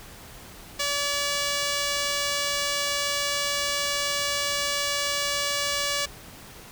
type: tone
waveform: 5% pulse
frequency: 573 Hz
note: D5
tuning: 43 cents flat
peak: -13 dBFS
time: 0.79-6.06 s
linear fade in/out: 10 ms
effects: pink hiss -45 dBFS RMS until 6.71 s